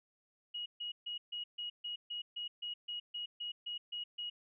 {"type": "tone bursts", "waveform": "sine", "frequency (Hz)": 2897, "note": "F#7", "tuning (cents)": -37, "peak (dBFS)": -38, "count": 15, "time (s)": [0.54, 4.3], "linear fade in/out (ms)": 10, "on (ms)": 120, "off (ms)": 140, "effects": []}